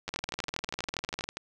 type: two click trains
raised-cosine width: 0.2 ms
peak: -15 / -17 dBFS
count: 24 / 17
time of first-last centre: 0.09-1.24 / 0.08-1.37 s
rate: 20 / 12.4 Hz
effects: none

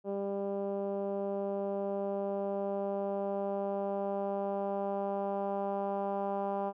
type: tone with low-pass filter sweep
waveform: 10% pulse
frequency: 198.6 Hz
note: G3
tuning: 23 cents sharp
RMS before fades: -34 dBFS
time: 0.04-6.73 s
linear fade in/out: 50 ms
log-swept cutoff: 510 to 800 Hz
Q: 2.1
effects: none

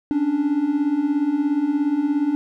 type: beating tone pair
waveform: triangle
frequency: 277.2 / 294.2 Hz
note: C#4 / D4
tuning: 0 / +3 cents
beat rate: 17 Hz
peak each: -22 / -17 dBFS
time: 0.11-2.35 s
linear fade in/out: 0 ms
effects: none

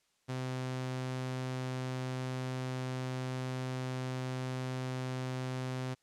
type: tone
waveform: sawtooth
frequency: 128.7 Hz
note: C3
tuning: 28 cents flat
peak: -31 dBFS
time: 0.28-5.95 s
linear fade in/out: 20 ms
effects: white hiss -74 dBFS RMS until 6.02 s + low-pass 8000 Hz 12 dB/octave

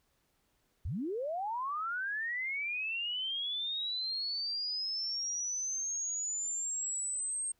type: linear sweep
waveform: sine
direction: up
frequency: 56 to 8510 Hz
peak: -33 dBFS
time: 0.85-7.52 s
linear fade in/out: 5 ms
effects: pink hiss -75 dBFS RMS until 7.59 s

